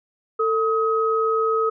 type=tone pair together; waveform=sine; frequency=446.5 / 1267.6 Hz; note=A4 / D#6; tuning=+25 / +32 cents; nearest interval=octave + tritone; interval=1807 cents; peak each=-20 / -21 dBFS; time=0.39-1.7 s; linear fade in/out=10 ms; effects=none